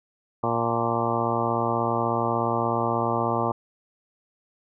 harmonic tone with a mistuned harmonic, 116.54 Hz, A#2, in tune, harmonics 1 / 2 / 3 / 4 / 5 / 6 / 7 / 8 / 9 / 10, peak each -31 / -31 / -31 / -31 / -31 / -31 / -31 / -31 / -31 / -31 dBFS, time 0.43-3.52 s, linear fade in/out 5 ms, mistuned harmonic 8, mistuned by -51 cents, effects none

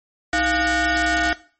25% pulse ring-modulated tone, 381.8 Hz, G4, 46 cents flat, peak -11 dBFS, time 0.33-1.33 s, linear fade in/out 2 ms, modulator 1080 Hz, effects noise-tail reverb RT60 0.4 s tail -17 dB re dry + MP3 32 kbps

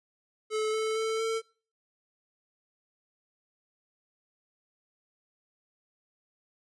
square tone with pitch steps, 433.2 / 438.2 / 443.3 / 448.5 Hz, A4 / A4 / A4 / A4, -27 / -7 / +13 / +33 cents, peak -28 dBFS, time 0.5-1.42 s, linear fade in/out 50 ms, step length 230 ms, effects noise-tail reverb RT60 0.4 s tail -23 dB re dry + resampled to 22050 Hz

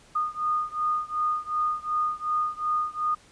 sine beating tone pair, 1227 / 1229.7 Hz, D#6 / D#6, -25 / -21 cents, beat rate 2.7 Hz, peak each -27 / -28 dBFS, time 0.15-3.15 s, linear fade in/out 10 ms, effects pink hiss -55 dBFS RMS until 3.31 s + resampled to 22050 Hz

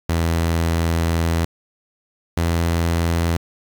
sawtooth tone pair in turn, 83.1 / 84.07 Hz, E2 / E2, +15 / +35 cents, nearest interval unison, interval 20 cents, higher second, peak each -13 dBFS, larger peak neither, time 0.09-1.45 / 2.37-3.37 s, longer first, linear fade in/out 5 ms, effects 7-bit

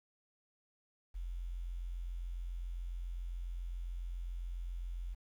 sine tone with quantisation, 43.65 Hz, F1, in tune, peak -38 dBFS, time 1.14-5.15 s, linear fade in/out 20 ms, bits 11, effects none

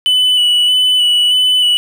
triangle tone with vibrato, 2976 Hz, F#7, 9 cents sharp, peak -7 dBFS, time 0.06-1.77 s, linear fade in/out 0 ms, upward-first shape square, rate 1.6 Hz, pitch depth 16 cents each way, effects none

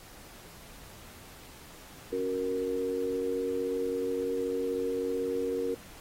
sine chord, F# major, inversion second, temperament equal, 277.2 / 370 / 466.2 Hz, C#4 / F#4 / A#4, 0 / 0 / 0 cents, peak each -36 / -35 / -30 dBFS, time 2.12-5.75 s, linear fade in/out 10 ms, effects pink hiss -51 dBFS RMS until 6 s + AAC 48 kbps

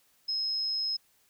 sine tone, 5140 Hz, E8, 45 cents flat, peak -28 dBFS, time 0.28-0.97 s, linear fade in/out 10 ms, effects white hiss -67 dBFS RMS until 1.29 s

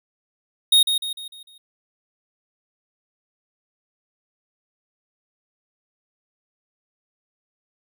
square tone with echo, 3729 Hz, A#7, in tune, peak -12 dBFS, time 0.72-0.83 s, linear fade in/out 5 ms, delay 150 ms, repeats 5, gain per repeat -7 dB, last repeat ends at 1.58 s, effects none

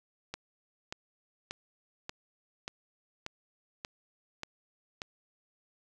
click train, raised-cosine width 0.2 ms, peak -20 dBFS, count 9, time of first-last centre 0.34-5.018 s, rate 1.71 Hz, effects none

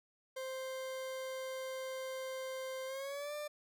40% pulse tone with pitch glide, 523.3 to 594.2 Hz, C5 to D5, 0 to +20 cents, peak -39 dBFS, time 0.36-3.48 s, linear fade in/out 10 ms, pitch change +220 cents, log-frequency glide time 2.86-3.34 s, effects none

